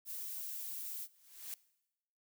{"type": "noise", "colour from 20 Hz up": "violet", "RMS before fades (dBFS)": -43, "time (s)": [0.05, 1.08], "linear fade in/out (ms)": 50}
{"type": "noise with exponential growth", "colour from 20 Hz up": "blue", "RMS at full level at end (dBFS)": -41, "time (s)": [1.03, 1.54], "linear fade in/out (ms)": 1, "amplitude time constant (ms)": 110}
{"effects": ["noise-tail reverb RT60 0.9 s tail -21 dB re dry"]}